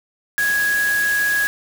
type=tone in noise; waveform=sine; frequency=1661.2 Hz; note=G#6; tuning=in tune; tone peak=-16 dBFS; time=0.38-1.47 s; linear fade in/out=0 ms; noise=white; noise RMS=-28 dBFS; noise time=0.38-1.47 s; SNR=+9 dB; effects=none